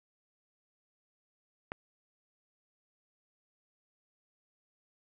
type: click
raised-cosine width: 0.5 ms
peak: -21 dBFS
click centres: 1.719 s
effects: none